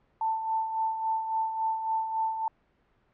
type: tone with tremolo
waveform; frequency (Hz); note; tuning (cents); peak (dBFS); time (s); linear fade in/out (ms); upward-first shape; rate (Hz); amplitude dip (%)
sine; 888; A5; +16; -24; 0.21-2.48; 2; sine; 3.6; 55
effects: pink hiss -68 dBFS RMS until 3.13 s + low-pass 2000 Hz 12 dB/octave

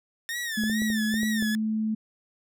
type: tone with vibrato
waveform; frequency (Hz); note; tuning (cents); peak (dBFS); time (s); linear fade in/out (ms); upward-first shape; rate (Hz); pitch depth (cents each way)
sawtooth; 1808; A6; +47; -26; 0.29-1.55; 0; sine; 2.3; 120
type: tone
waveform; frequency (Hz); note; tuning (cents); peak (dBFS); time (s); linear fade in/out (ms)
sine; 217.9; A3; -17; -24; 0.57-1.95; 10
type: clicks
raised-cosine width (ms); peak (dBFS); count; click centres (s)
2; -25; 7; 0.637 / 0.698 / 0.82 / 0.902 / 1.141 / 1.232 / 1.425
effects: none

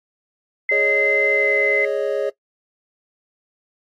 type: tone with pitch glide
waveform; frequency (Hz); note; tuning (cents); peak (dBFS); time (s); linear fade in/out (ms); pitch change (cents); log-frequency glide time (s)
sine; 2065 to 2053; C7 to C7; -23 to -33; -16; 0.69-1.85; 2; -10; 1.33-1.5
type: chord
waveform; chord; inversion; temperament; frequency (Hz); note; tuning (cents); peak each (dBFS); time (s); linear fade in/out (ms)
triangle; Ab suspended fourth; none; just; 415.3 / 553.7 / 623; Ab4 / Db5 / Eb5; 0 / -2 / +2; -21 / -20 / -24; 0.71-2.3; 10
effects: noise-tail reverb RT60 0.1 s tail -19 dB re dry + AAC 48 kbps

